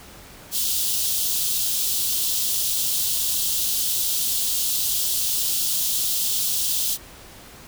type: high-pass noise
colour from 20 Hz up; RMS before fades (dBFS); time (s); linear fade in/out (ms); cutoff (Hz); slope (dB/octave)
white; -23; 0.51-6.98; 50; 3000; 48
effects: pink hiss -44 dBFS RMS until 7.67 s